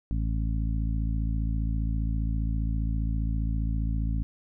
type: harmonic tone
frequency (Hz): 55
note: A1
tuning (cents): 0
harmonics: 1 / 2 / 3 / 4 / 5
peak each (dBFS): -26 / -32 / -36 / -38 / -40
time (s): 0.11-4.23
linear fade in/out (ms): 0
effects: none